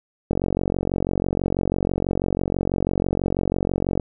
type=click train; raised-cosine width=2 ms; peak=-8 dBFS; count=171; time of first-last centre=0.31-3.998 s; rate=46.1 Hz; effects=none